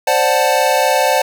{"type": "chord", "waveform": "square", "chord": "D dominant seventh", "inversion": "third", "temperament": "equal", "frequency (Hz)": [523.3, 587.3, 740, 880], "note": ["C5", "D5", "F#5", "A5"], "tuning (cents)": [0, 0, 0, 0], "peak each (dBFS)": -18, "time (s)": [0.07, 1.22], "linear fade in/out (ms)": 5, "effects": []}